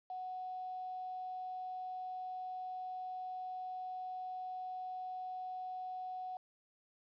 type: tone with quantisation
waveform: sine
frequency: 740 Hz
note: F#5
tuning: in tune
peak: -40 dBFS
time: 0.1-6.37 s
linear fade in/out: 2 ms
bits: 10
effects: resampled to 11025 Hz